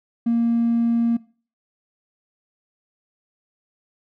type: tone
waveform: triangle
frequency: 233.1 Hz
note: A#3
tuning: in tune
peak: -13 dBFS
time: 0.26-1.17 s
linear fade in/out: 10 ms
effects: noise-tail reverb RT60 0.4 s tail -23 dB re dry + tanh soft clip ceiling -13 dBFS